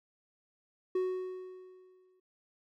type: tone with exponential decay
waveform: triangle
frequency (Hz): 370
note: F#4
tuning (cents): 0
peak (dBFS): -25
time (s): 0.95-2.2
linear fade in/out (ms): 5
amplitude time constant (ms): 270
effects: none